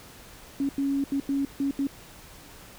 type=tone bursts at uneven times; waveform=sine; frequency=277.2 Hz; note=C#4; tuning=in tune; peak=-23 dBFS; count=6; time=0.6-0.69 / 0.78-1.04 / 1.12-1.2 / 1.29-1.45 / 1.6-1.71 / 1.79-1.87 s; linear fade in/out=2 ms; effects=pink hiss -48 dBFS RMS until 2.78 s